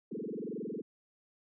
sine tone with frequency modulation, 329.6 Hz, E4, in tune, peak -36 dBFS, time 0.11-0.82 s, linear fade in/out 10 ms, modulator 21.9 Hz, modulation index 6.3, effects none

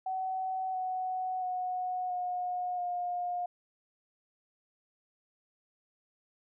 sine tone with pitch steps, 754 / 743.2 / 732.5 / 722 / 711.7 Hz, F#5 / F#5 / F#5 / F#5 / F5, +32 / +7 / -18 / -43 / +33 cents, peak -31 dBFS, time 0.06-3.46 s, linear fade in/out 5 ms, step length 680 ms, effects none

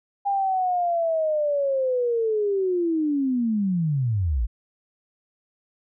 sine linear sweep, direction down, 807 to 48.68 Hz, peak -20 dBFS, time 0.25-4.47 s, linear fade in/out 20 ms, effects none

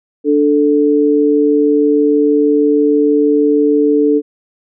sine tone pair together, 293.7 / 440 Hz, D4 / A4, 0 / 0 cents, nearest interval perfect fifth, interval 700 cents, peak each -11 dBFS, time 0.24-4.22 s, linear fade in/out 50 ms, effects none

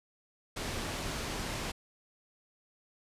pink low-pass noise, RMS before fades -37 dBFS, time 0.56-1.72 s, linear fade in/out 10 ms, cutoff 8000 Hz, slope 12 dB/octave, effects resampled to 32000 Hz

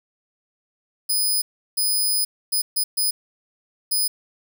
10% pulse tone bursts at uneven times, 5000 Hz, D#8, 8 cents sharp, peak -12 dBFS, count 6, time 1.09-1.42 / 1.77-2.25 / 2.52-2.62 / 2.76-2.84 / 2.97-3.11 / 3.91-4.08 s, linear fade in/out 10 ms, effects 9-bit

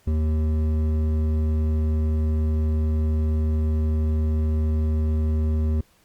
sine tone with hard clipping, 77.78 Hz, D#2, in tune, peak -21 dBFS, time 0.07-5.81 s, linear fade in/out 5 ms, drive 10 dB, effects pink hiss -60 dBFS RMS until 6.04 s + Opus 48 kbps

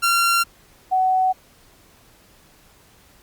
sawtooth / sine tone pair in turn, 1376 / 749 Hz, F6 / F#5, -26 / +21 cents, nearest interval major seventh, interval 1053 cents, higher first, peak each -12 / -15 dBFS, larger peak first, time 0.02-0.44 / 0.91-1.33 s, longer neither, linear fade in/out 20 ms, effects pink hiss -53 dBFS RMS until 3.22 s + Opus 48 kbps

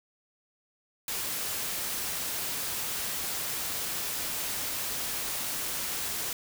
white noise, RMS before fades -33 dBFS, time 1.08-6.33 s, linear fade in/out 2 ms, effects none

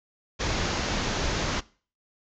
pink low-pass noise, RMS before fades -28 dBFS, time 0.39-1.61 s, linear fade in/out 20 ms, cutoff 6900 Hz, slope 96 dB/octave, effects noise-tail reverb RT60 0.4 s tail -21 dB re dry

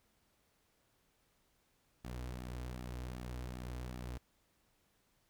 sawtooth tone with flanger, 61.74 Hz, B1, in tune, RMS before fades -44 dBFS, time 2.04-4.18 s, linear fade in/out 10 ms, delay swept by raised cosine 1.9 to 5.5 ms, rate 2.6 Hz, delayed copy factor -0.55, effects pink hiss -75 dBFS RMS until 5.29 s

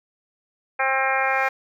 harmonic tone, 266.4 Hz, C4, 31 cents sharp, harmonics 2 / 3 / 4 / 5 / 6 / 7 / 8 / 9, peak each -28 / -24 / -29 / -28 / -26 / -29 / -29 / -28 dBFS, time 0.79-1.49 s, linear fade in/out 10 ms
5% pulse tone with exponential growth, 466.2 Hz, A#4, in tune, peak -28 dBFS, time 0.93-1.49 s, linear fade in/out 5 ms, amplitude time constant 120 ms
effects none

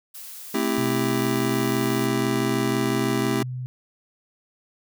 blue noise, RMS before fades -39 dBFS, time 0.14-2.07 s, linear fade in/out 10 ms
square chord, A minor seventh, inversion none, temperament just, 220 / 264 / 330 / 396 Hz, A3 / C4 / E4 / G4, 0 / +16 / +2 / +18 cents, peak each -28 dBFS, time 0.54-3.43 s, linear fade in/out 5 ms
sine tone, 126.5 Hz, B2, 42 cents sharp, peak -28 dBFS, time 0.78-3.66 s, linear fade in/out 0 ms
effects none

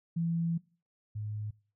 sine tone pair in turn, 167.4 / 105.88 Hz, E3 / G#2, +27 / +34 cents, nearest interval minor sixth, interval 793 cents, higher first, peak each -28 / -34 dBFS, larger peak first, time 0.16-0.58 / 1.15-1.51 s, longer first, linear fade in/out 10 ms, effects noise-tail reverb RT60 0.4 s tail -22 dB re dry

